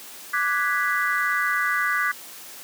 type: chord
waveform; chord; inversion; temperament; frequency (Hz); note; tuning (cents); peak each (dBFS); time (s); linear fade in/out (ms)
sine; G# half-diminished seventh; second; equal; 1174.7 / 1480 / 1661.2 / 1975.5; D6 / F#6 / G#6 / B6; 0 / 0 / 0 / 0; -26; 0.33-2.12; 10
effects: white hiss -41 dBFS RMS until 2.63 s + high-pass 200 Hz 12 dB/octave